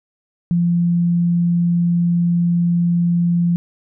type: tone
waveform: sine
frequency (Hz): 172.5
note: F3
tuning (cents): -21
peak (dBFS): -13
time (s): 0.51-3.56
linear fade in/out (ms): 0
effects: none